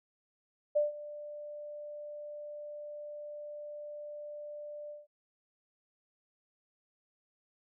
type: tone with ADSR envelope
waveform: sine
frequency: 592 Hz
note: D5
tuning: 14 cents sharp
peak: -23 dBFS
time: 0.75-5.07 s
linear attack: 17 ms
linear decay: 150 ms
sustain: -18 dB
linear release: 170 ms
effects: none